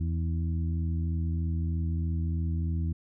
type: harmonic tone with a mistuned harmonic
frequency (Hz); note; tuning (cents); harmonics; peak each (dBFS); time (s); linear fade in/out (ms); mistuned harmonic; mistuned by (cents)
83.2; E2; +17; 1 / 2 / 3 / 4; -27 / -34 / -41 / -44; 0-2.93; 10; 4; -48
effects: none